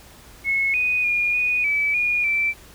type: tone with pitch steps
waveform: sine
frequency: 2186 / 2486 / 2429 / 2472 / 2300 / 2439 / 2334 Hz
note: C#7 / D#7 / D#7 / D#7 / D7 / D#7 / D7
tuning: -25 / -2 / -42 / -12 / -37 / -35 / -11 cents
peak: -18 dBFS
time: 0.44-2.54 s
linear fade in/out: 50 ms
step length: 300 ms
effects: added 60 Hz sine -50 dBFS peak until 2.74 s + pink hiss -47 dBFS RMS until 2.74 s